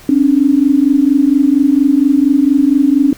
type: tone pair together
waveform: sine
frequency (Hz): 268.5 / 292.8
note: C4 / D4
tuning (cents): +45 / -5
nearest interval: minor second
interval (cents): 150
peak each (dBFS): -10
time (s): 0.09-3.13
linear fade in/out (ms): 2
effects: pink hiss -39 dBFS RMS until 3.17 s